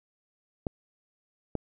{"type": "clicks", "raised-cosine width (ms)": 2, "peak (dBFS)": -16, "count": 2, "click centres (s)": [0.668, 1.553], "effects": []}